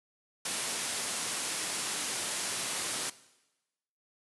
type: low-pass noise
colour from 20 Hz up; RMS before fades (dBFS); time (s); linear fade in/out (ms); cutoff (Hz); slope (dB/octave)
white; -35; 0.45-3.1; 5; 11000; 96
effects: noise-tail reverb RT60 1.0 s tail -18 dB re dry + high-pass 150 Hz 12 dB/octave